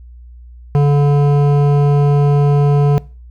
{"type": "tone with hard clipping", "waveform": "triangle", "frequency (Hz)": 144, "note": "D3", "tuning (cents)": -34, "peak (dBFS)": -10, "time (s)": [0.75, 2.98], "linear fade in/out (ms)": 0, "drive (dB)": 16, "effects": ["noise-tail reverb RT60 0.4 s tail -23 dB re dry", "added 60 Hz sine -34 dBFS peak until 3.3 s"]}